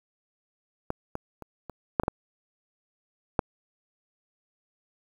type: clicks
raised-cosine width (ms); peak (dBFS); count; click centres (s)
1; -14 / -18 / -26 / -24 / -7 / -15 / -9 / -7; 8; 0.904 / 1.154 / 1.423 / 1.697 / 1.998 / 2.035 / 2.081 / 3.392
effects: 8-bit